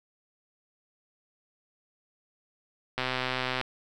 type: click train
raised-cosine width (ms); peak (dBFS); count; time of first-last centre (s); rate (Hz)
0.3; -13; 82; 2.98-3.613; 128
effects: none